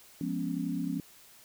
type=chord; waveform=sine; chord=C# dominant seventh; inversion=first; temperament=equal; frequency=174.61 / 207.7 / 246.9 / 277.2 Hz; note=E#3 / G#3 / B3 / C#4; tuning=0 / 0 / 0 / 0 cents; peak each=-35 / -39 / -36 / -34 dBFS; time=0.21-1 s; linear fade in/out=2 ms; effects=white hiss -56 dBFS RMS until 1.44 s